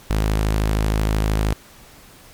sawtooth tone, 53 Hz, G#1, 36 cents sharp, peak -13 dBFS, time 0.1-1.53 s, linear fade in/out 0 ms, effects pink hiss -46 dBFS RMS until 2.33 s + MP3 96 kbps

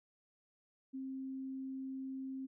sine tone, 265.3 Hz, C4, 24 cents sharp, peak -40 dBFS, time 0.93-2.47 s, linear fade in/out 20 ms, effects none

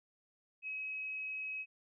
sine tone, 2552 Hz, D#7, 43 cents sharp, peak -38 dBFS, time 0.62-1.66 s, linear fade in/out 50 ms, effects none

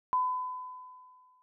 sine tone with exponential decay, 1008 Hz, B5, 35 cents sharp, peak -23 dBFS, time 0.13-1.42 s, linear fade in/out 0 ms, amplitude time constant 280 ms, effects none

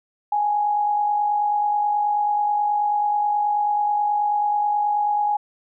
sine tone with amplitude modulation, 831 Hz, G#5, 1 cent sharp, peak -16 dBFS, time 0.32-5.37 s, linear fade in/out 5 ms, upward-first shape sine, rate 49.3 Hz, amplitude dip 40%, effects none

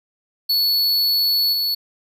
square tone with level steps, 4417 Hz, C#8, 7 cents flat, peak -16 / -19 dBFS, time 0.49-1.75 s, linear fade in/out 10 ms, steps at 1.52 s, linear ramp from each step 20 ms, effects none

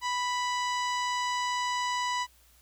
harmonic tone, 987.8 Hz, B5, in tune, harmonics 1 / 2 / 3 / 4 / 5 / 6 / 7 / 8, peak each -29 / -35 / -39 / -41 / -43 / -45 / -46 / -47 dBFS, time 0.01-2.27 s, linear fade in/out 50 ms, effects added 60 Hz sine -62 dBFS peak until 2.61 s + white hiss -62 dBFS RMS until 2.61 s

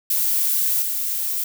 violet noise with level steps, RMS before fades -20 / -24 dBFS, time 0.1-1.44 s, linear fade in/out 5 ms, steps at 0.82 s, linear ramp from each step 2 ms, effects none

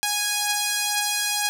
5% pulse beating tone pair, 826 / 828.1 Hz, G#5 / G#5, -10 / -5 cents, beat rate 2.1 Hz, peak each -17 / -11 dBFS, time 0.03-1.49 s, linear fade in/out 0 ms, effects none

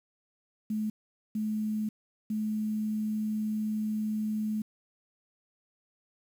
sine tone bursts at uneven times, 214.8 Hz, A3, 41 cents flat, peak -28 dBFS, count 3, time 0.7-0.9 / 1.35-1.89 / 2.3-4.62 s, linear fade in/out 5 ms, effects 9-bit

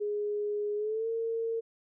sine tone with pitch glide, 415.3 to 455.5 Hz, G#4 to A#4, 0 to -40 cents, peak -29 dBFS, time 0-1.61 s, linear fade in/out 20 ms, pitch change +160 cents, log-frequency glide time 0.76-1.08 s, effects none

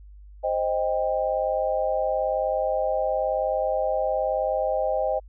sine chord, C minor, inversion none, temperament equal with one note detuned, 523.3 / 622.3 / 793.1 Hz, C5 / Eb5 / G5, 0 / 0 / +20 cents, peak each -26 / -25 / -28 dBFS, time 0.43-5.2 s, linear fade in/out 20 ms, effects added 50 Hz sine -43 dBFS peak until 5.28 s

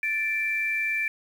sine tone pair together, 1759.8 / 2349 Hz, A6 / D7, 0 / 0 cents, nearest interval perfect fourth, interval 500 cents, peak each -30 / -25 dBFS, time 0.03-1.08 s, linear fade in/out 2 ms, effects 8-bit

